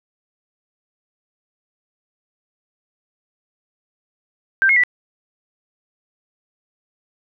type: tone with pitch steps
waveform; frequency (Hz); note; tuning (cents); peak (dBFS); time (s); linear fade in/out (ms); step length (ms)
sine; 1570 / 2159 / 1966; G6 / C#7 / B6; +2 / -46 / -8; -11; 4.62-4.836; 0; 72
effects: none